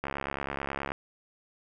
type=click train; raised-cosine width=0.5 ms; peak=-17 dBFS; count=62; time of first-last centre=0.04-0.919 s; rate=69.4 Hz; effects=none